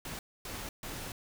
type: noise bursts at uneven times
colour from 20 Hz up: pink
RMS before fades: -41 dBFS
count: 3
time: 0.05-0.19 / 0.45-0.69 / 0.83-1.12 s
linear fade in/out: 2 ms
effects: none